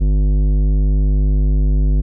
sine tone with tanh clipping, 50.2 Hz, G1, 42 cents sharp, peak -13 dBFS, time 0-2.02 s, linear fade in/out 20 ms, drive 13 dB, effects none

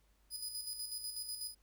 20% pulse tone with tremolo, 4978 Hz, D#8, in tune, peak -33 dBFS, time 0.3-1.55 s, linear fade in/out 50 ms, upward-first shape square, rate 8.1 Hz, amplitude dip 50%, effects added 50 Hz sine -68 dBFS peak until 1.62 s + pink hiss -75 dBFS RMS until 1.62 s

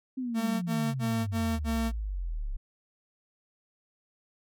sine exponential sweep, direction down, 265.7 to 32.41 Hz, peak -30 dBFS, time 0.17-2.57 s, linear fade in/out 10 ms
45% pulse tone bursts, 226.8 Hz, A#3, 47 cents flat, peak -28 dBFS, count 5, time 0.34-1.92 s, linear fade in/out 50 ms, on 280 ms, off 45 ms
effects none

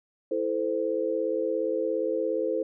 sine chord, A minor, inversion second, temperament equal with one note detuned, 329.6 / 440 / 517.2 Hz, E4 / A4 / C5, 0 / 0 / -20 cents, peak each -31 / -29 / -28 dBFS, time 0.31-2.63 s, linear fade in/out 5 ms, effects none

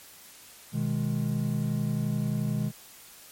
triangle chord, G# minor, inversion first, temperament just, 124.59 / 155.74 / 207.7 Hz, B2 / D#3 / G#3, +16 / +2 / 0 cents, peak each -28 dBFS, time 0.72-2.72 s, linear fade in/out 50 ms, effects white hiss -50 dBFS RMS until 3.31 s + MP3 64 kbps

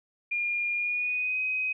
sine tone with pitch glide, 2415 to 2520 Hz, D7 to D#7, +48 to +21 cents, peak -26 dBFS, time 0.31-1.73 s, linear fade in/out 10 ms, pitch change +73 cents, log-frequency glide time 0.75-1.4 s, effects none

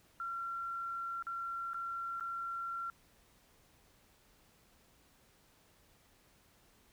sine tone with dropouts, 1367 Hz, F6, 37 cents flat, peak -37 dBFS, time 0.2-2.9 s, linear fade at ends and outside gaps 1 ms, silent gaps 1.225-1.268 / 1.734-1.744 / 2.198-2.208 s, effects pink hiss -67 dBFS RMS until 6.92 s

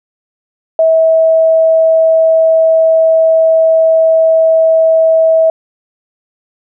sine tone, 647 Hz, E5, 32 cents flat, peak -5 dBFS, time 0.79-5.5 s, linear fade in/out 2 ms, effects none

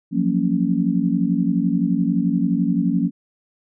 sine chord, Gb major seventh, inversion third, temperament just, 173.43 / 185 / 231.2 / 277.5 Hz, F3 / Gb3 / Bb3 / Db4, -12 / 0 / -14 / +2 cents, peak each -22 dBFS, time 0.11-3.11 s, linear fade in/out 50 ms, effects none

